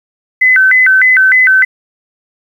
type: tone with vibrato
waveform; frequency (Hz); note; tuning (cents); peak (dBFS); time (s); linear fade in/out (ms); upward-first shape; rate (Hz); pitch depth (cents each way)
sine; 1759; A6; -1; -4; 0.41-1.65; 10; square; 3.3; 240
effects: 7-bit